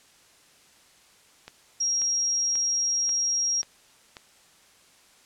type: click train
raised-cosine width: 0.2 ms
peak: -23 dBFS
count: 6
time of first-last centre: 1.48-4.168 s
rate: 1.86 Hz
type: tone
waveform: sine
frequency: 5620 Hz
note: F8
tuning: 10 cents sharp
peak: -22 dBFS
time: 1.8-3.62 s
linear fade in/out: 10 ms
effects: white hiss -57 dBFS RMS until 5.25 s + low-pass 9000 Hz 12 dB/octave

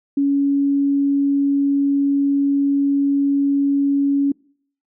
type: tone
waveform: sine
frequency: 280.2 Hz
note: C#4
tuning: 19 cents sharp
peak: -14 dBFS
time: 0.17-4.32 s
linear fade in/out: 5 ms
effects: noise-tail reverb RT60 0.6 s tail -26 dB re dry

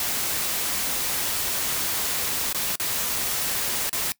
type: noise with dropouts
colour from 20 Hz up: white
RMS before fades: -26 dBFS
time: 0-4.12 s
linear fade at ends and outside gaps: 1 ms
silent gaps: 2.528-2.546 / 2.756-2.798 / 3.895-3.929 s
effects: noise-tail reverb RT60 0.1 s tail -20 dB re dry

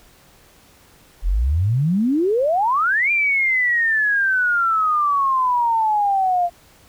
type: exponential two-way sweep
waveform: sine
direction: up then down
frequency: 38.89 to 2405 to 688 Hz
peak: -15 dBFS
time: 1.22-6.5 s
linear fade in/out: 50 ms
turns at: 3.11 s
effects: pink hiss -51 dBFS RMS until 6.88 s

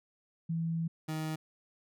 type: tone pair in turn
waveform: sine / 30% pulse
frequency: 164.81 / 156.85 Hz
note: E3 / D#3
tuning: 0 / +14 cents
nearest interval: minor second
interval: 86 cents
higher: first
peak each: -30 / -31 dBFS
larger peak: first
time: 0.49-0.88 / 1.08-1.36 s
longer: first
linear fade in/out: 10 ms
effects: none

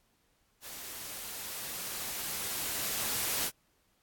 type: noise with level ramp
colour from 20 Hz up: white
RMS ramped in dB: -44 to -31 dBFS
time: 0.61-3.51 s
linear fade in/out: 50 ms
effects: pink hiss -72 dBFS RMS until 4.02 s + AAC 64 kbps

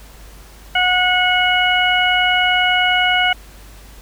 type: harmonic tone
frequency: 730 Hz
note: F#5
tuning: 24 cents flat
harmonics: 1 / 2 / 3 / 4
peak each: -18 / -18 / -18 / -18 dBFS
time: 0.75-3.33 s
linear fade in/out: 5 ms
effects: added 50 Hz sine -39 dBFS peak until 4.01 s + pink hiss -44 dBFS RMS until 4.01 s

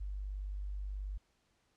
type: tone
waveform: sine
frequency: 49.28 Hz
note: G1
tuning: 10 cents sharp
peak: -37 dBFS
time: 0-1.18 s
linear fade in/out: 10 ms
effects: pink hiss -75 dBFS RMS until 1.76 s + low-pass 8000 Hz 12 dB/octave

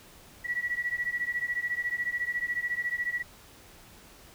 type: beating tone pair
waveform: sine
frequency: 1933 / 1947 Hz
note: B6 / B6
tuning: -38 / -25 cents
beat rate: 14 Hz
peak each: -31 / -32 dBFS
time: 0.44-3.23 s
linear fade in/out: 20 ms
effects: pink hiss -53 dBFS RMS until 4.34 s

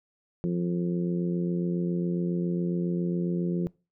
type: harmonic tone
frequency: 87.31 Hz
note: F2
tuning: in tune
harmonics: 2 / 3 / 4 / 5 / 6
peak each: -26 / -39 / -32 / -38 / -44 dBFS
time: 0.44-3.67 s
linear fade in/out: 0 ms
effects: noise-tail reverb RT60 0.3 s tail -23 dB re dry

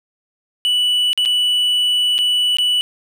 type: tone with dropouts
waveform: triangle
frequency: 2960 Hz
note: F#7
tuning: in tune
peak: -12 dBFS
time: 0.65-2.81 s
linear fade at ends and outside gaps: 0 ms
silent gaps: 1.131-1.176 / 1.252-1.258 / 2.181-2.188 / 2.569-2.585 s
effects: none

